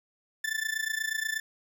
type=tone with amplitude modulation; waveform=40% pulse; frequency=1760 Hz; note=A6; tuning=in tune; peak=-25 dBFS; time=0.44-1.4 s; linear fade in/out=5 ms; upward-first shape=sine; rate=28.3 Hz; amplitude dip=85%; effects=none